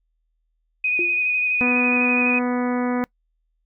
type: tone with vibrato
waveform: sine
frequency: 2489 Hz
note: D#7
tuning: in tune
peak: -18 dBFS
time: 0.84-2.39 s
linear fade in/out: 5 ms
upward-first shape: sine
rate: 12 Hz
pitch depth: 21 cents each way
type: tone with exponential decay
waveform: sine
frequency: 349.2 Hz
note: F4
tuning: in tune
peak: -22 dBFS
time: 0.99-1.28 s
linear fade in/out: 1 ms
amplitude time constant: 61 ms
type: harmonic tone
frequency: 246.9 Hz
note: B3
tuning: in tune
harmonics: 1 / 2 / 3 / 4 / 5 / 6 / 7 / 8 / 9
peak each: -21 / -27 / -31 / -33 / -35 / -37 / -38 / -39 / -40 dBFS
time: 1.61-3.04 s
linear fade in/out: 0 ms
effects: noise-tail reverb RT60 0.1 s tail -25 dB re dry + added 40 Hz sine -67 dBFS peak until 3.65 s